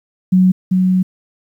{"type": "tone pair in turn", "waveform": "sine", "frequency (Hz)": [185, 185], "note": ["F#3", "F#3"], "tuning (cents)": [0, 0], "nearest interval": "unison", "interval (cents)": 0, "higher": "neither", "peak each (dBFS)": [-7, -10], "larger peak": "first", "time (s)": [[0.32, 0.52], [0.71, 1.03]], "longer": "second", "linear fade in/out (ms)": 10, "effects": ["8-bit"]}